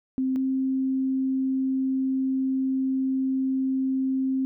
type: tone pair in turn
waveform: sine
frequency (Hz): 261.6 / 264.2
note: C4 / C4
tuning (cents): 0 / +17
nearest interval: unison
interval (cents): 17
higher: second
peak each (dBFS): -22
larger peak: neither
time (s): 0.18-0.36 / 0.36-4.45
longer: second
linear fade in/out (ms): 0
effects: none